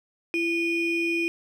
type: ring-modulated tone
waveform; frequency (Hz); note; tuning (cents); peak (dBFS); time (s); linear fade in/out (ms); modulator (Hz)
triangle; 1396.9; F6; 0; -18; 0.34-1.28; 0; 1060
effects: none